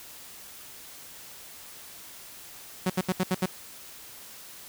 sawtooth tone bursts, 185 Hz, F#3, in tune, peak -19 dBFS, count 6, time 2.86-3.459 s, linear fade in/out 5 ms, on 39 ms, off 73 ms, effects white hiss -46 dBFS RMS until 4.68 s

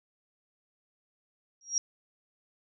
sine tone with exponential growth, 5650 Hz, F8, 19 cents sharp, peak -21 dBFS, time 1.61-1.78 s, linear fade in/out 1 ms, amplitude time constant 35 ms, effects none

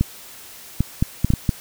clicks, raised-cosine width 5 ms, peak -4 dBFS, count 7, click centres 0.01 / 0.806 / 1.025 / 1.246 / 1.304 / 1.337 / 1.492 s, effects white hiss -41 dBFS RMS until 1.6 s

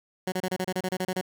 15% pulse tone bursts, 185 Hz, F#3, in tune, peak -20 dBFS, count 12, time 0.27-1.212 s, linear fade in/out 5 ms, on 51 ms, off 30 ms, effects none

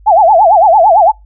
sine tone with vibrato, 757 Hz, F#5, 39 cents sharp, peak -3 dBFS, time 0.06-1.12 s, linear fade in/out 20 ms, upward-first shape sine, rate 8.9 Hz, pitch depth 260 cents each way, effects noise-tail reverb RT60 0.2 s tail -26 dB re dry + added 50 Hz sine -37 dBFS peak until 1.25 s

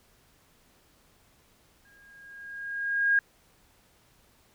sine tone with exponential growth, 1628 Hz, G#6, 35 cents flat, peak -18 dBFS, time 1.85-3.19 s, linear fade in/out 2 ms, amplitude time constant 290 ms, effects pink hiss -63 dBFS RMS until 4.54 s

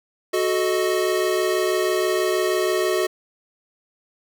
square chord, D# diminished, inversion first, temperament equal with one note detuned, 370 / 436.2 / 622.3 Hz, F#4 / A4 / D#5, 0 / -15 / 0 cents, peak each -22 / -26 / -26 dBFS, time 0.33-3.07 s, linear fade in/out 10 ms, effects none

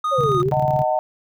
triangle tone, 1238 Hz, D#6, 9 cents flat, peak -17 dBFS, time 0.04-0.42 s, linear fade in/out 5 ms
sine exponential two-way sweep, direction down then up, 573 to 350 to 413.4 Hz, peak -18 dBFS, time 0.11-0.51 s, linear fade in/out 20 ms, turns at 0.4 s
sine tone with tremolo, 138.7 Hz, C#3, 1 cent sharp, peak -19 dBFS, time 0.18-0.84 s, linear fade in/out 10 ms, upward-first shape square, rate 18 Hz, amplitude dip 75%
sine chord, D# diminished, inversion none, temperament just, 622.3 / 746.7 / 896 Hz, D#5 / F#5 / A5, 0 / +16 / +31 cents, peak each -20 / -21 / -24 dBFS, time 0.52-0.99 s, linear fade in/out 0 ms
effects none

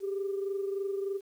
sine tone pair together, 392 / 415.3 Hz, G4 / G#4, 0 / 0 cents, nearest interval minor second, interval 100 cents, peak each -30 / -38 dBFS, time 0-1.21 s, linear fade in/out 50 ms, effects tanh soft clip ceiling -24 dBFS + 10-bit

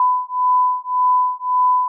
sine beating tone pair, 1000 / 1001.8 Hz, B5 / B5, +21 / +24 cents, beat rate 1.8 Hz, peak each -17 dBFS, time 0-1.88 s, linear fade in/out 2 ms, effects none

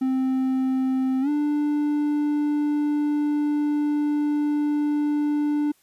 triangle tone with pitch glide, 261.6 to 295.3 Hz, C4 to D4, 0 to +10 cents, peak -18 dBFS, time 0.01-5.72 s, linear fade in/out 10 ms, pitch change +210 cents, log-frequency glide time 1.21-1.29 s, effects white hiss -62 dBFS RMS until 5.82 s + resampled to 32000 Hz

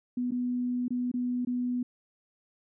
sine tone with dropouts, 246.9 Hz, B3, in tune, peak -27 dBFS, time 0.17-1.83 s, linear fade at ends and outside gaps 5 ms, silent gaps 0.309-0.318 / 0.882-0.905 / 1.116-1.139 / 1.45-1.471 s, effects none

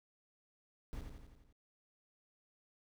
brown noise with echo, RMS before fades -43 dBFS, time 0.93-1.01 s, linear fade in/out 0 ms, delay 86 ms, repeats 6, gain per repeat -4 dB, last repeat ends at 1.526 s, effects none

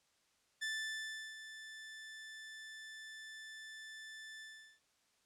sawtooth tone with ADSR envelope, 1760 Hz, A6, in tune, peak -33 dBFS, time 0.61-4.8 s, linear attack 18 ms, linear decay 720 ms, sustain -12 dB, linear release 390 ms, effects white hiss -75 dBFS RMS until 5.25 s + low-pass 8000 Hz 12 dB/octave

